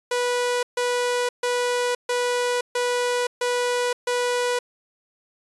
sawtooth tone bursts, 490.1 Hz, B4, 13 cents flat, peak -17 dBFS, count 7, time 0.11-4.59 s, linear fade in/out 5 ms, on 520 ms, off 140 ms, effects resampled to 24000 Hz

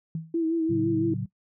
sine tone with exponential decay, 161.5 Hz, E3, 35 cents flat, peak -25 dBFS, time 0.15-0.38 s, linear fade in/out 2 ms, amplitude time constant 48 ms
sine tone with vibrato, 327.2 Hz, E4, 13 cents flat, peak -22 dBFS, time 0.34-1.14 s, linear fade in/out 5 ms, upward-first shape sine, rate 5.9 Hz, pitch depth 43 cents each way
sine chord, F# minor, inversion first, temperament just, 111 / 138.75 / 185 Hz, A2 / C#3 / F#3, +16 / +2 / 0 cents, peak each -32 dBFS, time 0.69-1.26 s, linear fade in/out 10 ms
effects noise-tail reverb RT60 0.1 s tail -19 dB re dry

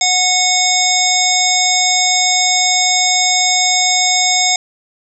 harmonic tone with a mistuned harmonic, 732 Hz, F#5, 19 cents flat, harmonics 1 / 3 / 5 / 7 / 9 / 10, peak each -18 / -18 / -18 / -18 / -18 / -18 dBFS, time 0.01-4.56 s, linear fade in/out 2 ms, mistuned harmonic 10, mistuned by +41 cents, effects none

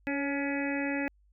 harmonic tone with a mistuned harmonic, 281.9 Hz, C#4, 29 cents sharp, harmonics 1 / 2 / 3 / 5 / 6 / 7 / 8 / 9, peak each -31 / -37 / -41 / -46 / -39 / -38 / -44 / -40 dBFS, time 0.07-1.08 s, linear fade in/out 0 ms, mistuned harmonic 2, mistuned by -27 cents, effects added 50 Hz sine -61 dBFS peak until 1.32 s

